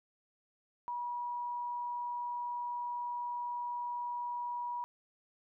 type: tone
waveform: sine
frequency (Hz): 966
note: B5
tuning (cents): -39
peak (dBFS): -35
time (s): 0.88-4.84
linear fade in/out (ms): 0
effects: none